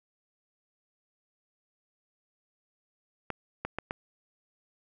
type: clicks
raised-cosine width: 0.5 ms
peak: -17 dBFS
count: 4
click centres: 3.303 / 3.65 / 3.786 / 3.909 s
effects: none